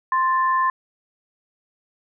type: tone pair together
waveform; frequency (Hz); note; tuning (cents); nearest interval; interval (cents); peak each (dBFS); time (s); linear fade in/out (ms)
sine; 1046.5 / 1760; C6 / A6; 0 / 0; major sixth; 900; -17 / -26; 0.12-0.7; 2
effects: none